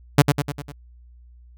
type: tone with echo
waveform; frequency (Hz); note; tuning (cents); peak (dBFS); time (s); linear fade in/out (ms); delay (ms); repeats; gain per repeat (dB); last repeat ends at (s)
sawtooth; 143.7; D3; -37; -5; 0.18-0.22; 5; 100; 5; -5; 0.72
effects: added 60 Hz sine -45 dBFS peak until 1.57 s